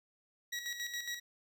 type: tone with tremolo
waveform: 20% pulse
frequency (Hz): 1917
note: A#6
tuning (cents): +48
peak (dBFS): -31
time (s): 0.52-1.2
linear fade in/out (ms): 10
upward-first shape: square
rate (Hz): 7.2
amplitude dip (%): 55
effects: none